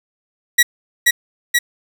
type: tone with echo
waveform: sawtooth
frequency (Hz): 1925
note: B6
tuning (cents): -45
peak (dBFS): -4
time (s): 0.58-0.63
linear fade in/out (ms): 10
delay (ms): 480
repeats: 2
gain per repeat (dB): -2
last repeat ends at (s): 1.59
effects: none